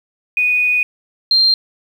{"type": "tone pair in turn", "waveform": "sine", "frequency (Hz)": [2478, 4177], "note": ["D#7", "C8"], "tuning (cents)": [-8, -4], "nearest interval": "major sixth", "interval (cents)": 904, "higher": "second", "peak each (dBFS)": [-12, -9], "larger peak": "second", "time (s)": [[0.37, 0.83], [1.31, 1.54]], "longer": "first", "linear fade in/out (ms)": 2, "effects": ["7-bit"]}